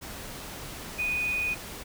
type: tone in noise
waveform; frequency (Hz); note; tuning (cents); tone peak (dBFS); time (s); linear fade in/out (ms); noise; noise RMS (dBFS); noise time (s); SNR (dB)
sine; 2479; D#7; -7; -26; 0.98-1.55; 20; pink; -40; 0.01-1.84; +11
effects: none